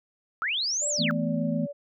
sine linear two-way sweep, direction up then down, 1218 to 7902 to 1218 Hz, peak -25 dBFS, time 0.42-1.11 s, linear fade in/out 0 ms, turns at 0.88 s
sine tone with pitch glide, 587.3 to 573.9 Hz, D5 to D5, 0 to -40 cents, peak -33 dBFS, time 0.81-1.73 s, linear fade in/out 20 ms, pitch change -40 cents, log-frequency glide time 1.07-1.4 s
sine chord, E suspended fourth, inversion none, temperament just, 164.81 / 219.8 / 247.2 Hz, E3 / A3 / B3, 0 / -2 / +2 cents, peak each -29 dBFS, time 0.98-1.67 s, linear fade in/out 20 ms
effects none

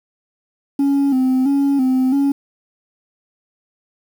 sine tone with vibrato, 268.7 Hz, C4, 46 cents sharp, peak -10 dBFS, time 0.79-2.32 s, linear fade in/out 5 ms, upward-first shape square, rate 1.5 Hz, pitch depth 66 cents each way, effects tanh soft clip ceiling -12 dBFS + 7-bit

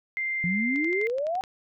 sine tone, 2093 Hz, C7, in tune, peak -26 dBFS, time 0.17-1.07 s, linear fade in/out 0 ms
sine exponential sweep, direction up, 168 to 780 Hz, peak -25 dBFS, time 0.44-1.41 s, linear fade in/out 0 ms
click train, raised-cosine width 0.2 ms, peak -27 dBFS, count 9, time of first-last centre 0.76-1.438 s, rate 11.8 Hz
effects none

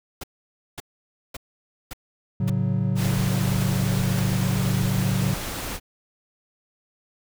pink noise bursts, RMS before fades -34 dBFS, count 8, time 0.21-4.198 s, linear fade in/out 5 ms, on 26 ms, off 540 ms
triangle chord, F# minor, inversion first, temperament equal, 110 / 138.59 / 185 Hz, A2 / C#3 / F#3, 0 / 0 / 0 cents, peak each -23 dBFS, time 2.4-5.34 s, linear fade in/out 5 ms
pink noise, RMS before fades -31 dBFS, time 2.95-5.8 s, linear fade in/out 50 ms
effects none

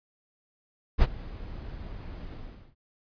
brown noise with ADSR envelope, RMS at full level -17 dBFS, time 0.98-2.75 s, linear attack 47 ms, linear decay 36 ms, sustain -22 dB, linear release 420 ms, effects resampled to 11025 Hz

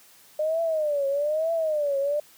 sine tone with vibrato, 605 Hz, D#5, 49 cents flat, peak -22 dBFS, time 0.39-2.2 s, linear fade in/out 5 ms, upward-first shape triangle, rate 1.1 Hz, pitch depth 180 cents each way, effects white hiss -54 dBFS RMS until 2.37 s + high-pass 80 Hz 12 dB/octave

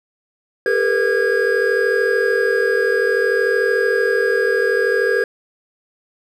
triangle tone cluster, 399.2 / 452.2 / 492.8 / 1639 Hz, G4 / A4 / B4 / G#6, +32 / +47 / -4 / -23 cents, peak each -18 dBFS, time 0.66-5.24 s, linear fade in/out 2 ms, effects none

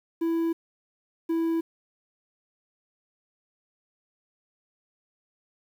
triangle tone pair in turn, 331.1 / 329.5 Hz, E4 / E4, +8 / -1 cents, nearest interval unison, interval 9 cents, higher first, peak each -21 dBFS, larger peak neither, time 0.21-0.53 / 1.29-1.61 s, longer neither, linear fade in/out 10 ms, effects 9-bit

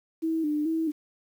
sine tone with vibrato, 311.1 Hz, D#4, in tune, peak -24 dBFS, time 0.22-0.92 s, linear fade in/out 20 ms, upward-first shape square, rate 2.3 Hz, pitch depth 67 cents each way, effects 9-bit

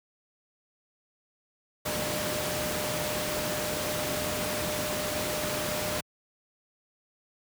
sine tone in noise, 605 Hz, D#5, 49 cents flat, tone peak -34 dBFS, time 1.85-6.01 s, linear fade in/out 10 ms, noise pink, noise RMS -31 dBFS, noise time 1.85-6.01 s, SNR -6 dB, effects high-pass 100 Hz 12 dB/octave

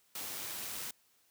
white noise with amplitude modulation, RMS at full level -40 dBFS, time 0.15-0.91 s, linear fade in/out 5 ms, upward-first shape sine, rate 101 Hz, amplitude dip 25%, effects white hiss -70 dBFS RMS until 1.3 s + high-pass 80 Hz 12 dB/octave

